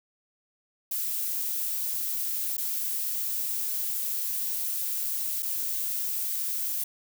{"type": "noise with dropouts", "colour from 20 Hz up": "violet", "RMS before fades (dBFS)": -30, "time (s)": [0.91, 6.84], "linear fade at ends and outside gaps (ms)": 5, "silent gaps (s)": [[2.569, 2.579], [5.424, 5.429]], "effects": []}